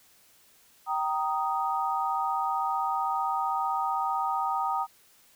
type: chord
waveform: sine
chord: Eb major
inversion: first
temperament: just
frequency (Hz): 777.8 / 933.4 / 1244.5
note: G5 / Bb5 / Eb6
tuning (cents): -14 / +2 / 0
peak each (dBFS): -30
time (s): 0.86-4.87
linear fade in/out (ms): 50
effects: white hiss -60 dBFS RMS until 5.35 s